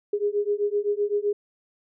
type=beating tone pair; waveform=sine; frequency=407.7 / 415.5 Hz; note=G#4 / G#4; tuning=-32 / +1 cents; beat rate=7.8 Hz; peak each=-25 dBFS; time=0.13-1.33 s; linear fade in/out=5 ms; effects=none